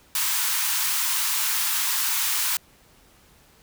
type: high-pass noise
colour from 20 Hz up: white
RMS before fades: -24 dBFS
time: 0.15-2.57 s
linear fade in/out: 2 ms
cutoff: 850 Hz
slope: 96 dB/octave
effects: pink hiss -56 dBFS RMS until 3.62 s